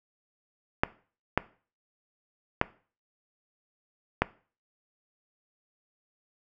clicks, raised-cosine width 0.5 ms, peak -6 dBFS, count 4, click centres 0.835 / 1.376 / 2.614 / 4.22 s, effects noise-tail reverb RT60 0.4 s tail -19 dB re dry

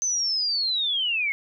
sine linear sweep, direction down, 6200 to 2139 Hz, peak -22 dBFS, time 0.02-1.32 s, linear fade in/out 0 ms, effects none

